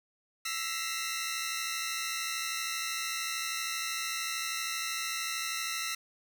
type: tone cluster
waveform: 15% pulse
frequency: 1326 / 1900 / 2025 / 2098 / 2765 Hz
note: E6 / A#6 / B6 / C7 / F7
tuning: +10 / +33 / +43 / +4 / -18 cents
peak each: -30 / -35 / -33 / -35 / -35 dBFS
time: 0.45-5.95 s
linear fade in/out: 5 ms
effects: none